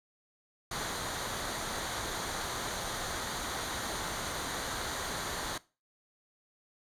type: noise with comb filter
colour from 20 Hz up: pink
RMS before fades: -36 dBFS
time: 0.71-5.58 s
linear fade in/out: 5 ms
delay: 0.38 ms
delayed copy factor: -0.55
effects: noise-tail reverb RT60 0.3 s tail -19 dB re dry + low-pass 10000 Hz 12 dB/octave